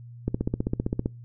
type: click train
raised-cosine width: 3 ms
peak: -12 dBFS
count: 13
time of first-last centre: 0.28-1.059 s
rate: 15.4 Hz
effects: noise-tail reverb RT60 0.3 s tail -26 dB re dry + added 119 Hz sine -41 dBFS peak until 1.24 s